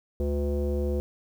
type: tone with low-pass filter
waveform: square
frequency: 72 Hz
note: D2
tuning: 34 cents flat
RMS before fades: -27 dBFS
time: 0.2-1 s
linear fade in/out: 0 ms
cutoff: 450 Hz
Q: 8.3
effects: 9-bit